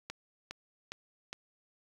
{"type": "click train", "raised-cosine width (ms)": 0.2, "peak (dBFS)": -22, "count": 4, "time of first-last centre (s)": [0.1, 1.33], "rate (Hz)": 2.44, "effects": ["high-pass 60 Hz 12 dB/octave", "8-bit"]}